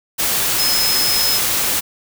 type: tone in noise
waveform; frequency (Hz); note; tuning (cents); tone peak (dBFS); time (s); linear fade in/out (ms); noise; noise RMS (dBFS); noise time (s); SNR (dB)
sine; 5140; E8; -45; -17; 0.58-1.39; 20; white; -18; 0.18-1.81; -2
effects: none